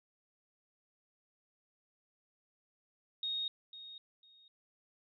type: tone with echo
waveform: sine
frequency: 3729 Hz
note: A#7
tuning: in tune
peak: -34 dBFS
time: 3.23-3.48 s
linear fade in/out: 2 ms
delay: 500 ms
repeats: 2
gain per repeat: -13 dB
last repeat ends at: 4.48 s
effects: none